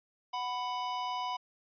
square tone pair together, 740 / 992.4 Hz, F#5 / B5, 0 / +8 cents, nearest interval perfect fourth, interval 508 cents, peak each -39 / -35 dBFS, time 0.33-1.37 s, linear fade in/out 10 ms, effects resampled to 11025 Hz

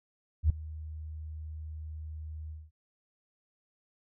sine tone with ADSR envelope, 77.78 Hz, D#2, in tune, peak -18 dBFS, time 0.43-2.71 s, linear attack 68 ms, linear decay 6 ms, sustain -20 dB, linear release 210 ms, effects none

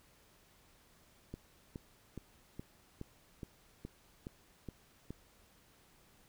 click train, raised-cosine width 3 ms, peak -30 dBFS, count 10, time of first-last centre 1.34-5.106 s, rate 2.39 Hz, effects pink hiss -66 dBFS RMS until 6.28 s

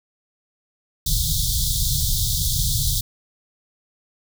pink band-stop noise, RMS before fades -21 dBFS, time 1.06-3.01 s, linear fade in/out 5 ms, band 160 to 3400 Hz, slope 96 dB/octave, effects none

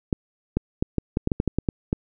clicks, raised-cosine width 3 ms, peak -8 dBFS, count 12, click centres 0.128 / 0.57 / 0.825 / 0.983 / 1.171 / 1.274 / 1.318 / 1.401 / 1.477 / 1.586 / 1.688 / 1.929 s, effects none

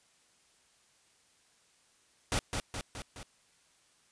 pink noise with echo, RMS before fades -30 dBFS, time 2.32-2.39 s, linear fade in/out 0 ms, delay 210 ms, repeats 4, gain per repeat -4 dB, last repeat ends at 3.23 s, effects white hiss -67 dBFS RMS until 4.11 s + resampled to 22050 Hz

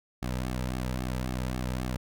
sawtooth tone with flanger, 63 Hz, B1, 35 cents sharp, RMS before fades -32 dBFS, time 0.22-1.97 s, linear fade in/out 5 ms, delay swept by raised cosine 2 to 2.8 ms, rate 3.7 Hz, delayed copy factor -0.85, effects none

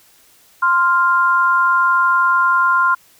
sine tone pair together, 1046.5 / 1396.9 Hz, C6 / F6, 0 / 0 cents, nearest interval perfect fourth, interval 500 cents, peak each -14 dBFS, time 0.62-2.95 s, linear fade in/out 10 ms, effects white hiss -51 dBFS RMS until 3.19 s

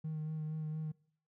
triangle tone with vibrato, 155.56 Hz, D#3, in tune, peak -33 dBFS, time 0.04-0.92 s, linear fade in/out 10 ms, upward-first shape sine, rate 4.3 Hz, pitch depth 19 cents each way, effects noise-tail reverb RT60 0.6 s tail -25 dB re dry + tanh soft clip ceiling -32 dBFS

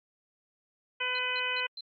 harmonic tone, 502 Hz, B4, 28 cents sharp, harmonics 1 / 2 / 3 / 4 / 5 / 6, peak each -41 / -38 / -36 / -37 / -33 / -35 dBFS, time 1-1.67 s, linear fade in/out 10 ms
sine tone bursts, 4092 Hz, C8, 39 cents flat, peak -38 dBFS, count 4, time 1.15-1.808 s, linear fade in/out 2 ms, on 37 ms, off 170 ms
effects AAC 64 kbps

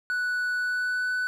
triangle tone with pitch glide, 1480 to 1495.5 Hz, F#6 to F#6, 0 to +18 cents, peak -23 dBFS, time 0.1-1.27 s, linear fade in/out 0 ms, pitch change +18 cents, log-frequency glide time 0.56-1.11 s, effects none

